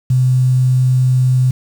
sine tone with quantisation, 127.9 Hz, C3, 39 cents flat, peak -9 dBFS, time 0.1-1.51 s, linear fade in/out 5 ms, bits 6, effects none

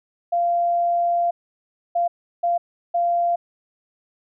sine tone bursts at uneven times, 692 Hz, F5, 16 cents flat, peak -17 dBFS, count 4, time 0.32-1.31 / 1.95-2.08 / 2.43-2.58 / 2.94-3.36 s, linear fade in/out 10 ms, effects none

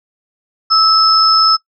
sine tone pair together, 1304 / 5216 Hz, E6 / E8, -19 / -19 cents, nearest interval 2 octaves, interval 2400 cents, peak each -10 dBFS, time 0.7-1.57 s, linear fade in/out 20 ms, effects noise-tail reverb RT60 0.1 s tail -18 dB re dry

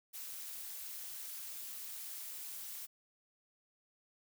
blue noise with amplitude modulation, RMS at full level -43 dBFS, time 0.13-2.87 s, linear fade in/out 20 ms, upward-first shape sine, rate 242 Hz, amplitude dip 60%, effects none

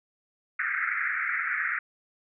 white band-pass noise, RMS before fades -29 dBFS, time 0.59-1.79 s, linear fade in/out 5 ms, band 1300 to 2200 Hz, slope 96 dB/octave, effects none

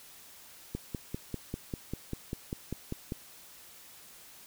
click train, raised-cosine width 3 ms, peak -21 dBFS, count 13, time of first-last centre 0.75-3.122 s, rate 5.06 Hz, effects white hiss -53 dBFS RMS until 4.46 s

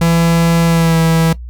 45% pulse tone with pitch glide, 167.3 to 163.67 Hz, E3 to E3, +26 to -12 cents, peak -9 dBFS, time 0.01-1.33 s, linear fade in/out 5 ms, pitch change -38 cents, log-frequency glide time 0.66-0.98 s, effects noise-tail reverb RT60 0.1 s tail -18 dB re dry + added 60 Hz sine -25 dBFS peak until 1.49 s

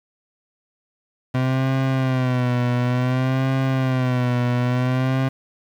30% pulse tone with vibrato, 127.7 Hz, C3, 42 cents flat, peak -15 dBFS, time 1.34-5.29 s, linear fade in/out 10 ms, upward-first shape sine, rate 0.56 Hz, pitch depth 71 cents each way, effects low-pass 3000 Hz 12 dB/octave + 7-bit

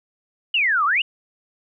sine exponential two-way sweep, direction down then up, 3000 to 1108.7 to 3000 Hz, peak -16 dBFS, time 0.54-1.02 s, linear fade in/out 5 ms, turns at 0.85 s, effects none

